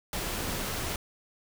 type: noise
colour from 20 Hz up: pink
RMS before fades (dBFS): -33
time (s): 0.13-0.96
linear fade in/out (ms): 2
effects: none